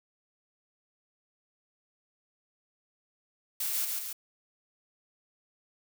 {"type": "noise with echo", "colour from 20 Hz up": "blue", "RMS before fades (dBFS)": -32, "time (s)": [3.6, 3.85], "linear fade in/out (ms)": 5, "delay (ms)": 140, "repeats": 2, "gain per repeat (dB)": -3, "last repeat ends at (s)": 4.13, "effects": []}